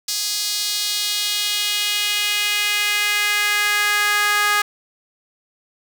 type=tone with high-pass filter sweep; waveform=sawtooth; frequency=414.1 Hz; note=G#4; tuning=5 cents flat; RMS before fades=-20 dBFS; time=0.08-4.62 s; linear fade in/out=5 ms; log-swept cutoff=4900 to 1400 Hz; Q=2; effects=none